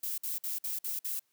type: noise bursts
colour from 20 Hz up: violet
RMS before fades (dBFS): -35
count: 6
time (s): 0.03-1.195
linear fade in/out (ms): 5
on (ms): 150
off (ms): 53
effects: white hiss -75 dBFS RMS until 1.32 s + high-pass 80 Hz 12 dB/octave